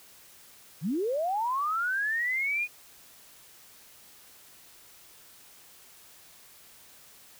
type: linear sweep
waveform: sine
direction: up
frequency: 130.81 to 2485 Hz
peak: -26 dBFS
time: 0.81-2.68 s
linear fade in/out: 50 ms
effects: white hiss -54 dBFS RMS until 7.39 s